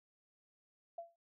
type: tone with exponential decay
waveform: sine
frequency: 678 Hz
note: E5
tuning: 49 cents sharp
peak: -39 dBFS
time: 0.98-1.16 s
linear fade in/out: 5 ms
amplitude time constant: 37 ms
effects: none